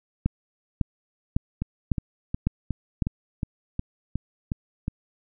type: two click trains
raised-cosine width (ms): 5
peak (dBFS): -14 / -9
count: 10 / 6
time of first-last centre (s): 1.62-4.881 / 0.26-3.022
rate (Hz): 2.76 / 1.81
effects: none